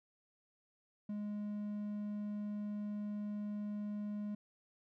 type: tone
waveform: triangle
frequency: 207.8 Hz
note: G#3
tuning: 1 cent sharp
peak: -36 dBFS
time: 1.09-4.35 s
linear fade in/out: 5 ms
effects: none